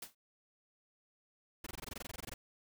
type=noise with exponential decay; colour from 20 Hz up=white; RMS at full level=-41 dBFS; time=0.02-0.15 s; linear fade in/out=5 ms; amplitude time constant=28 ms
type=noise bursts; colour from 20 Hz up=pink; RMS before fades=-44 dBFS; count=16; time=1.64-2.34 s; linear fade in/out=5 ms; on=25 ms; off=20 ms
effects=none